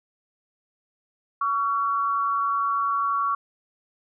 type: tone pair together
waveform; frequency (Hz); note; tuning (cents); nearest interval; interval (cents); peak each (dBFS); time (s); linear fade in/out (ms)
sine; 1127.4 / 1359; C#6 / F6; +29 / -48; minor third; 323; -22 / -28; 1.41-3.35; 5
effects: none